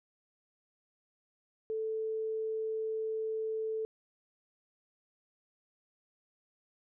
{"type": "tone", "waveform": "sine", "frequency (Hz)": 440, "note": "A4", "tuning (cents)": 0, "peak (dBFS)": -32, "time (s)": [1.7, 3.85], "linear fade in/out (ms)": 0, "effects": []}